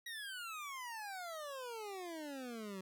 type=exponential sweep; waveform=25% pulse; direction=down; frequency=1921 to 185 Hz; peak=-40 dBFS; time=0.06-2.81 s; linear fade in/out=5 ms; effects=none